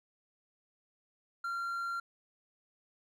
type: tone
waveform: triangle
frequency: 1379 Hz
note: F6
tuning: 22 cents flat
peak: -32 dBFS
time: 1.44-2 s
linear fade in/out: 5 ms
effects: none